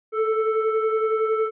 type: tone with frequency modulation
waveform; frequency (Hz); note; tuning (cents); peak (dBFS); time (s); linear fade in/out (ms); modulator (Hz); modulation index
sine; 437.6; A4; -9; -19; 0.12-1.51; 50; 886; 0.86
effects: none

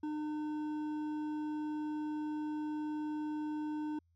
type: tone with hard clipping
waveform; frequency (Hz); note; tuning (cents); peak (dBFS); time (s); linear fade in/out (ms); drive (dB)
triangle; 303.2; D#4; -45; -37; 0.03-3.99; 5; 11
effects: added 84 Hz sine -69 dBFS peak until 4.15 s

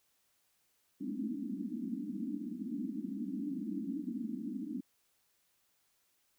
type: band-pass noise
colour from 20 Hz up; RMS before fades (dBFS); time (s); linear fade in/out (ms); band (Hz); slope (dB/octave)
white; -39; 1-4.81; 10; 190 to 310; 96
effects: white hiss -75 dBFS RMS until 6.38 s

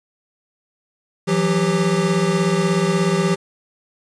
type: tone cluster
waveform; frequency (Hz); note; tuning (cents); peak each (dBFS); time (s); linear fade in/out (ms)
square; 165.8 / 182.4 / 394.8; E3 / F#3 / G4; +10 / -24 / +12; -21; 1.27-3.36; 20
effects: resampled to 22050 Hz + 8-bit

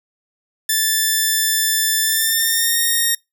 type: tone with pitch glide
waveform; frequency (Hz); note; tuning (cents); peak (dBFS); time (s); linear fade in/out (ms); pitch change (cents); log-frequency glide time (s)
5% pulse; 1760 to 1852.8; A6 to A#6; 0 to -11; -5; 0.69-3.15; 5; +89; 2.03-2.79
effects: noise-tail reverb RT60 0.2 s tail -26 dB re dry

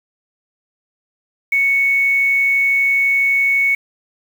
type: tone with quantisation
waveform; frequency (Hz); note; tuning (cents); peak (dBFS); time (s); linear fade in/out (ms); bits
sine; 2217; C#7; 0; -12; 1.52-3.75; 5; 6
effects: none

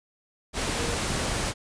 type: tone in noise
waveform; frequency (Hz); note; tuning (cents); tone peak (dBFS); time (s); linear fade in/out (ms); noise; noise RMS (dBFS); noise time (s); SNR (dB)
sine; 470; A#4; +14; -32; 0.76-0.98; 50; pink; -28; 0.53-1.54; -7
effects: resampled to 22050 Hz

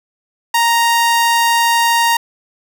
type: tone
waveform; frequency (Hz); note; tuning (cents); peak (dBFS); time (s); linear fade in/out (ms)
sawtooth; 932.3; A#5; 0; -7; 0.54-2.17; 5
effects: none

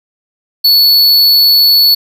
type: tone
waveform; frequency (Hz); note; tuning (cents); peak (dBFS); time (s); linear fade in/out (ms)
square; 4426; C#8; -3; -5; 0.64-1.95; 10
effects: none

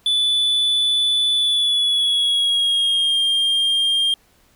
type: tone with pitch glide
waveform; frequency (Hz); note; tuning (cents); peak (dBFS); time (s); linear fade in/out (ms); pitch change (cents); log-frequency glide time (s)
triangle; 3477 to 3207; A7 to G7; -21 to +39; -14; 0.06-4.14; 2; -140; 1.34-3.2
effects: pink hiss -57 dBFS RMS until 4.55 s

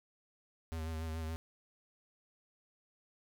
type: tone with vibrato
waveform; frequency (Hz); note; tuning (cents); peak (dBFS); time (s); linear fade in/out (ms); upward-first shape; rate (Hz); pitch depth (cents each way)
square; 80.4; E2; -43; -38; 0.72-1.36; 0; sine; 7; 34
effects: 13-bit

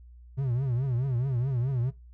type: tone with vibrato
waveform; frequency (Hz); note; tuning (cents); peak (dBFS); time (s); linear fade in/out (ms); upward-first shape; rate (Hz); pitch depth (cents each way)
triangle; 127.7; C3; -42; -23; 0.37-1.91; 20; triangle; 4.7; 180
effects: noise-tail reverb RT60 0.2 s tail -17 dB re dry + added 60 Hz sine -47 dBFS peak until 2.13 s

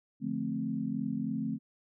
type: chord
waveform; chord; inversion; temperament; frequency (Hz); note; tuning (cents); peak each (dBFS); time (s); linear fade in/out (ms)
sine; D minor seventh; none; equal with one note detuned; 146.83 / 174.61 / 218.7 / 261.6; D3 / F3 / A3 / C4; 0 / 0 / -10 / 0; -40 / -39 / -34 / -35; 0.2-1.59; 50
effects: none

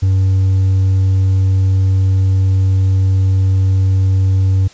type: tone with hard clipping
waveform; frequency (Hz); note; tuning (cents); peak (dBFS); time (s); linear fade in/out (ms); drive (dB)
sine; 95.4; G2; -47; -10; 0.02-4.68; 10; 2
effects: white hiss -42 dBFS RMS until 4.73 s + resampled to 16000 Hz

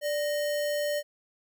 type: tone with sample-and-hold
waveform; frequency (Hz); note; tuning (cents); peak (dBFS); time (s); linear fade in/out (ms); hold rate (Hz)
sine; 587.3; D5; 0; -26; 0.01-1.03; 50; 2450
effects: none

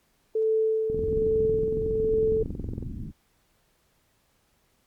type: tone with tremolo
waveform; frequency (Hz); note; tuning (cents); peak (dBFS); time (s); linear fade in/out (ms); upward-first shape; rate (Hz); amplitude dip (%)
sine; 440; A4; 0; -20; 0.35-2.43; 5; sine; 1.2; 45
type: click train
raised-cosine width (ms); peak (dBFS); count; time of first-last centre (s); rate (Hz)
3; -21; 43; 0.9-2.827; 21.8
type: low-pass noise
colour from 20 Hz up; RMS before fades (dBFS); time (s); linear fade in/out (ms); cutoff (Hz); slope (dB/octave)
pink; -35; 0.91-3.13; 50; 300; 48
effects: pink hiss -68 dBFS RMS until 4.86 s + Opus 48 kbps

